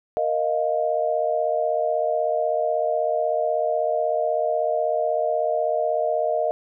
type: chord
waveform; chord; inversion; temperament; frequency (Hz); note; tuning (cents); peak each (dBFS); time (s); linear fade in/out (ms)
sine; Bb suspended fourth; none; equal; 466.2 / 622.3 / 698.5; Bb4 / Eb5 / F5; 0 / 0 / 0; -27 / -22 / -25; 0.17-6.51; 0
effects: none